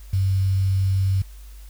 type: tone with quantisation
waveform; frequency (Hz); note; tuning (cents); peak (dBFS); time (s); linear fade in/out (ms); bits
sine; 95.9; G2; -37; -17; 0.13-1.22; 5; 7
effects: added 50 Hz sine -38 dBFS peak until 1.69 s + white hiss -53 dBFS RMS until 1.69 s